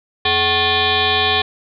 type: tone with frequency modulation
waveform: sine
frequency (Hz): 2093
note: C7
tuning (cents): 0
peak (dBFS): -13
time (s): 0.25-1.42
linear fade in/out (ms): 5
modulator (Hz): 334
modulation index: 5.3
effects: none